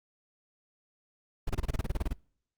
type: noise bursts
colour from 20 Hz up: brown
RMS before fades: -28 dBFS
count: 13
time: 1.47-2.131 s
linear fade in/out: 5 ms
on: 25 ms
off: 28 ms
effects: noise-tail reverb RT60 0.6 s tail -26 dB re dry + Opus 48 kbps